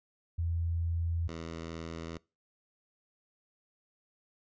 sine / 10% pulse tone pair in turn, 84 / 82.27 Hz, E2 / E2, +33 / -3 cents, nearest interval unison, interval 36 cents, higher first, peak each -29 / -31 dBFS, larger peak first, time 0.38-1.28 / 1.28-2.18 s, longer neither, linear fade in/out 10 ms, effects noise-tail reverb RT60 0.3 s tail -24 dB re dry + resampled to 16000 Hz

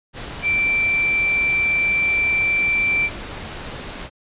sine tone in noise, 2343 Hz, D7, 5 cents flat, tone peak -16 dBFS, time 0.42-3.1 s, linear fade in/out 50 ms, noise pink, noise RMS -32 dBFS, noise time 0.13-4.1 s, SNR +13 dB, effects resampled to 8000 Hz

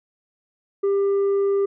sine tone with tanh clipping, 397.2 Hz, G4, 23 cents sharp, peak -18 dBFS, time 0.83-1.66 s, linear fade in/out 10 ms, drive 3 dB, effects none

